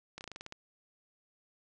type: slowing click train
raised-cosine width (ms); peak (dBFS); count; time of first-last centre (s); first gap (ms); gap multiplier
0.2; -26; 9; 0.18-0.524; 29; 1.11
effects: resampled to 22050 Hz